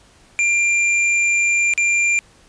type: tone with dropouts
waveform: square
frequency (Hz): 2383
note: D7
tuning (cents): +25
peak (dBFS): -15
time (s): 0.39-2.19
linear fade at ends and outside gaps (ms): 0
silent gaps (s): 1.737-1.777
effects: pink hiss -51 dBFS RMS until 2.48 s + resampled to 22050 Hz